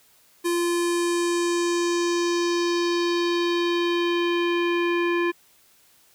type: tone with low-pass filter sweep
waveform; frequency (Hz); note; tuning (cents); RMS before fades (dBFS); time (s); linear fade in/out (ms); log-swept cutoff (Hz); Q
square; 345.7; F4; -18; -23; 0.44-5.32; 20; 11000 to 2200; 2.2
effects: white hiss -58 dBFS RMS until 6.14 s